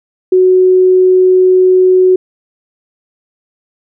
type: tone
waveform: sine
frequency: 370 Hz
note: F#4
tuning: in tune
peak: -4 dBFS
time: 0.32-2.16 s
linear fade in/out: 5 ms
effects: none